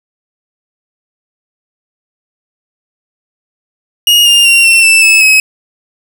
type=tone with pitch steps; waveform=40% pulse; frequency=2865 / 2811 / 2758 / 2706 / 2655 / 2605 / 2555 Hz; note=F7 / F7 / F7 / E7 / E7 / E7 / D#7; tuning=+44 / +11 / -22 / +45 / +12 / -21 / +45 cents; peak=-3 dBFS; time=4.07-5.4 s; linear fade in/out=2 ms; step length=190 ms; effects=none